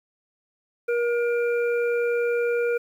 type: harmonic tone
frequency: 475.3 Hz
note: A#4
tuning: 34 cents sharp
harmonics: 1 / 3 / 5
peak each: -21 / -31 / -35 dBFS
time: 0.88-2.78 s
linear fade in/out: 10 ms
effects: 9-bit